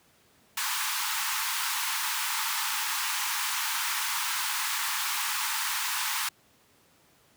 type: high-pass noise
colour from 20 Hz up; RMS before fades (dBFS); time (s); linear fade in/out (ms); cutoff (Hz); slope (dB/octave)
pink; -30; 0.57-6.29; 5; 850; 96
effects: pink hiss -62 dBFS RMS until 7.36 s + high-pass 100 Hz 12 dB/octave